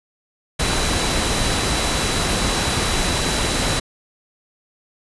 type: tone in noise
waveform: sine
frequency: 3951 Hz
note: B7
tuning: in tune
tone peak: -29 dBFS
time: 0.59-3.8 s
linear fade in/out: 10 ms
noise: pink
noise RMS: -20 dBFS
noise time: 0.59-3.8 s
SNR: -12 dB
effects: resampled to 24000 Hz